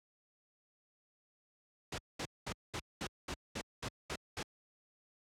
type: noise bursts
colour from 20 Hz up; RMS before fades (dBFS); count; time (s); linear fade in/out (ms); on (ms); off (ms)
pink; -39; 10; 1.92-4.43; 5; 62; 210
effects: high-pass 60 Hz 12 dB/octave + low-pass 7000 Hz 12 dB/octave